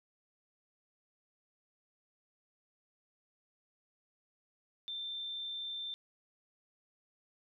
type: tone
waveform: sine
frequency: 3568 Hz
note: A7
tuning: 23 cents sharp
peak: -38 dBFS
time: 4.88-5.94 s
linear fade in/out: 0 ms
effects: none